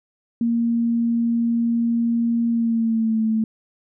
sine tone with pitch glide, 233.1 to 220.7 Hz, A#3 to A3, 0 to +5 cents, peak -17 dBFS, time 0.41-3.44 s, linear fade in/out 2 ms, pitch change -95 cents, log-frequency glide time 2.49-3.21 s, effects none

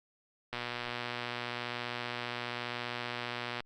click train, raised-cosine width 0.3 ms, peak -20 dBFS, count 373, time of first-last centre 0.53-3.604 s, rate 121 Hz, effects Opus 48 kbps

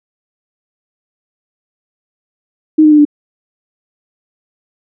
sine tone with pitch steps, 311 / 305.3 / 299.7 / 294.2 Hz, D#4 / D#4 / D4 / D4, -1 / -33 / +35 / +3 cents, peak -3 dBFS, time 2.78-3.052 s, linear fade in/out 10 ms, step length 68 ms, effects none

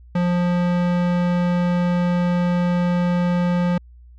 square tone with low-pass filter, 176.4 Hz, F3, 18 cents sharp, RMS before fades -19 dBFS, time 0.15-3.78 s, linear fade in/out 5 ms, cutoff 2800 Hz, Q 0.5, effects added 60 Hz sine -42 dBFS peak until 4.18 s

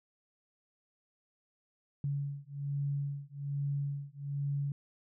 sine beating tone pair, 141 / 142.2 Hz, C#3 / C#3, +30 / +45 cents, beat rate 1.2 Hz, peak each -36 / -36 dBFS, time 2.04-4.72 s, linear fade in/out 2 ms, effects none

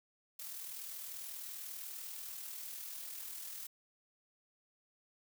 blue noise with amplitude modulation, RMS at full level -44 dBFS, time 0.39-3.67 s, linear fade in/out 5 ms, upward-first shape sine, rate 40.2 Hz, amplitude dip 40%, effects none

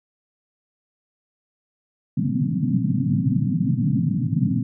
pink band-pass noise, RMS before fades -21 dBFS, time 2.17-4.63 s, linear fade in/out 5 ms, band 110 to 270 Hz, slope 96 dB/octave, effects none

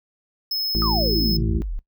square tone, 5180 Hz, E8, 31 cents flat, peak -22 dBFS, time 0.51-1.37 s, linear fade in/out 5 ms
harmonic tone, 55 Hz, A1, in tune, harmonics 1 / 2 / 3 / 4 / 6 / 7, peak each -22 / -33 / -29 / -28 / -29 / -35 dBFS, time 0.75-1.62 s, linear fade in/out 0 ms
sine exponential sweep, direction down, 1294 to 30.87 Hz, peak -24 dBFS, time 0.82-1.79 s, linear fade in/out 0 ms
effects noise-tail reverb RT60 0.1 s tail -18 dB re dry

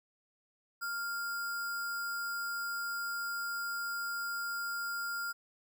sine tone with sample-and-hold, 1396.9 Hz, F6, in tune, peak -34 dBFS, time 0.81-5.33 s, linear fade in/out 20 ms, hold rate 6300 Hz, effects none

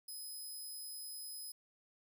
5% pulse tone, 5050 Hz, D#8, 25 cents sharp, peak -39 dBFS, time 0.08-1.52 s, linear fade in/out 5 ms, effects none

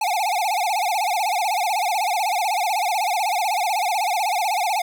square tone with vibrato, 784 Hz, G5, in tune, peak -20 dBFS, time 0.01-4.82 s, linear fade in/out 5 ms, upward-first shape sine, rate 16 Hz, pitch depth 200 cents each way, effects none

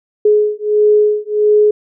sine beating tone pair, 420.3 / 421.8 Hz, G#4 / G#4, +21 / +27 cents, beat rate 1.5 Hz, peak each -12 dBFS, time 0.25-1.71 s, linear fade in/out 5 ms, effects none

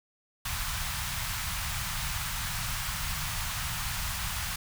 pink band-stop noise, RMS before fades -33 dBFS, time 0.45-4.56 s, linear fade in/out 5 ms, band 150 to 910 Hz, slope 24 dB/octave, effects none

